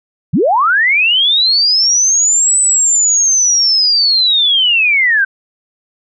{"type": "linear two-way sweep", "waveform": "sine", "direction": "up then down", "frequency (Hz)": [114.2, 8060, 1517], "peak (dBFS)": -8, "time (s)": [0.33, 5.25], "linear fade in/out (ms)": 10, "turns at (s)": 2.59, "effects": []}